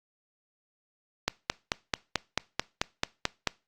click train, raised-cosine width 0.2 ms, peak -7 dBFS, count 11, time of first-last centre 1.28-3.473 s, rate 4.56 Hz, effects noise-tail reverb RT60 0.3 s tail -22 dB re dry + Opus 48 kbps

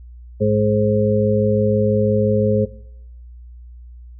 harmonic tone, 105.9 Hz, G#2, 34 cents sharp, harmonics 1 / 2 / 4 / 5, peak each -19 / -19 / -19 / -19 dBFS, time 0.4-2.66 s, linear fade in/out 20 ms, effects noise-tail reverb RT60 0.8 s tail -21 dB re dry + added 60 Hz sine -36 dBFS peak until 4.19 s

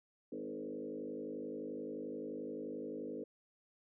sine tone with frequency modulation, 370 Hz, F#4, in tune, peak -40 dBFS, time 0.32-3.24 s, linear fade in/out 5 ms, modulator 51.5 Hz, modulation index 2.7, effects none

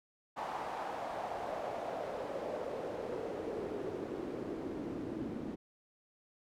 pink noise with band-pass filter sweep, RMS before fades -40 dBFS, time 0.36-5.56 s, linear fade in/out 20 ms, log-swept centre 870 to 270 Hz, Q 2.9, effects none

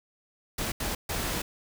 pink noise bursts at uneven times, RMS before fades -31 dBFS, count 3, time 0.58-0.72 / 0.8-0.95 / 1.09-1.42 s, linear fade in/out 5 ms, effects none

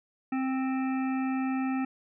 harmonic tone, 262.8 Hz, C4, 8 cents sharp, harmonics 1 / 3 / 5 / 7 / 9 / 10, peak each -27 / -37 / -41 / -44 / -46 / -47 dBFS, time 0.32-1.85 s, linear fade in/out 5 ms, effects none

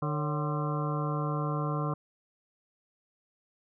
harmonic tone with a mistuned harmonic, 150 Hz, D3, 37 cents sharp, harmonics 1 / 2 / 3 / 4 / 5 / 7 / 8 / 9, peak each -30 / -38 / -39 / -40 / -42 / -37 / -40 / -44 dBFS, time 0.02-1.94 s, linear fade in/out 5 ms, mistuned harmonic 4, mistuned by -110 cents, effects none

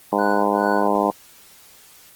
harmonic tone, 102.1 Hz, G#2, 29 cents flat, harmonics 2 / 3 / 4 / 5 / 6 / 7 / 8 / 9 / 10, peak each -25 / -25 / -25 / -25 / -25 / -25 / -25 / -25 / -25 dBFS, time 0.12-1.11 s, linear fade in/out 10 ms
triangle tone with tremolo, 1480 Hz, F#6, in tune, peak -23 dBFS, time 0.18-0.88 s, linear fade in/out 10 ms, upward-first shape sine, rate 2.4 Hz, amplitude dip 100%
effects white hiss -48 dBFS RMS until 2.15 s + Opus 24 kbps

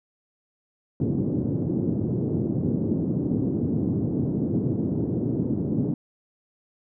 white band-pass noise, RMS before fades -25 dBFS, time 1-5.94 s, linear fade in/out 2 ms, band 100 to 320 Hz, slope 24 dB/octave, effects none

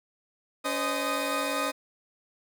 20% pulse tone cluster, 280.4 / 514 / 619 / 1242 Hz, C#4 / C5 / D#5 / D#6, +20 / -31 / -9 / -3 cents, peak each -28 dBFS, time 0.64-1.72 s, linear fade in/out 20 ms, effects none

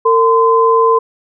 sine tone pair together, 454.6 / 1026.2 Hz, A#4 / C6, -43 / -34 cents, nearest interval octave + major second, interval 1409 cents, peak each -10 dBFS, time 0.05-0.99 s, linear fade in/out 10 ms, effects none

